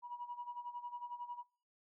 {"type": "tone with tremolo", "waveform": "sine", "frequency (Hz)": 966, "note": "B5", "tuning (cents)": -39, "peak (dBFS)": -39, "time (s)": [0.02, 1.44], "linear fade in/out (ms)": 50, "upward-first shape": "sine", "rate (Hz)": 11, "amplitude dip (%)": 75, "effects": ["noise-tail reverb RT60 0.4 s tail -22 dB re dry", "tanh soft clip ceiling -35 dBFS"]}